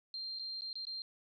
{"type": "tone with dropouts", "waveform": "sine", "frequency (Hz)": 4177, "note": "C8", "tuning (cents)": -4, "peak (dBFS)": -39, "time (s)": [0.14, 1.02], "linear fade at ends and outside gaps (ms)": 1, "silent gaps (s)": [[0.388, 0.395], [0.609, 0.619], [0.73, 0.755], [0.852, 0.869]], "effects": []}